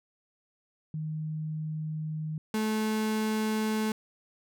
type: tone pair in turn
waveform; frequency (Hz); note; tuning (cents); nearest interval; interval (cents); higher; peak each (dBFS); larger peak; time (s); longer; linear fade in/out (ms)
sine / 35% pulse; 155.56 / 216.9; D#3 / A3; 0 / -25; tritone; 575; second; -31 / -25; second; 0.94-2.38 / 2.54-3.92; first; 2
effects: none